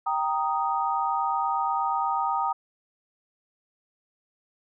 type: chord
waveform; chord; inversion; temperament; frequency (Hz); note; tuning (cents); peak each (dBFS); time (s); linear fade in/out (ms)
sine; Eb major; first; equal; 784 / 932.3 / 1244.5; G5 / Bb5 / Eb6; 0 / 0 / 0; -28 / -27 / -28; 0.06-2.53; 10
effects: none